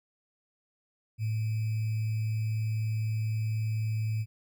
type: tone with sample-and-hold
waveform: sine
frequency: 109.5 Hz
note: A2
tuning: 8 cents flat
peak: -27 dBFS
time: 1.18-4.26 s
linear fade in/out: 50 ms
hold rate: 2450 Hz
effects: none